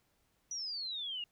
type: exponential sweep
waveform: sine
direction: down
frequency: 5930 to 2794 Hz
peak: -37 dBFS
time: 0.51-1.24 s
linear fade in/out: 2 ms
effects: pink hiss -75 dBFS RMS until 1.31 s